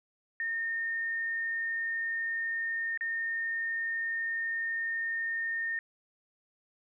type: tone with dropouts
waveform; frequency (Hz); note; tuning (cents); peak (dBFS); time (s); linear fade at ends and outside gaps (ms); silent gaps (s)
sine; 1828; A#6; -34; -30; 0.4-5.79; 1; 2.975-3.009
effects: none